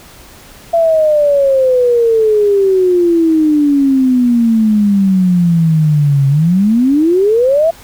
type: exponential two-way sweep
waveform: sine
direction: down then up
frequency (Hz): 678 to 135.8 to 678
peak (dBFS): -7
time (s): 0.73-7.71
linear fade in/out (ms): 10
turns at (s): 6.28
effects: pink hiss -38 dBFS RMS until 7.83 s